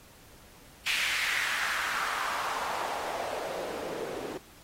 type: noise with band-pass filter sweep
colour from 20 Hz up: white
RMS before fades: -33 dBFS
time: 0.86-4.38 s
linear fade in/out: 10 ms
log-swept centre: 2500 to 350 Hz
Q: 2.7
effects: pink hiss -55 dBFS RMS until 4.63 s + AAC 48 kbps